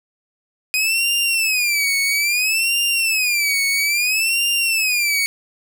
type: tone with vibrato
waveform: sawtooth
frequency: 2489 Hz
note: D#7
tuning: in tune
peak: -13 dBFS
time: 0.74-5.26 s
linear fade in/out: 0 ms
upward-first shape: sine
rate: 0.6 Hz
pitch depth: 200 cents each way
effects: none